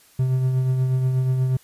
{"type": "tone with tremolo", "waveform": "triangle", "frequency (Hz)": 129.5, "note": "C3", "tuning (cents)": -17, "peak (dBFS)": -14, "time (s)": [0.19, 1.57], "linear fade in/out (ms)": 5, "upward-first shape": "triangle", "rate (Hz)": 8.3, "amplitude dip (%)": 40, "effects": ["white hiss -54 dBFS RMS until 1.63 s", "resampled to 32000 Hz"]}